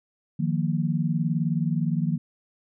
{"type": "chord", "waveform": "sine", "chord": "Eb suspended second", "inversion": "none", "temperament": "just", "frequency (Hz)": [155.56, 175.01, 233.3], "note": ["Eb3", "F3", "Bb3"], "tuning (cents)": [0, 4, 2], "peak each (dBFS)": [-25, -26, -29], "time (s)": [0.39, 2.18], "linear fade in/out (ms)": 10, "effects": []}